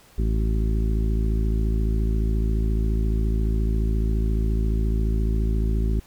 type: harmonic tone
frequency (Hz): 54.4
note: A1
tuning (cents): -19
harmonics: 1 / 2 / 3 / 4 / 5 / 6 / 7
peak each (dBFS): -20 / -29 / -32 / -32 / -38 / -38 / -36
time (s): 0.18-6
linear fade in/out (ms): 5
effects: pink hiss -53 dBFS RMS until 6.06 s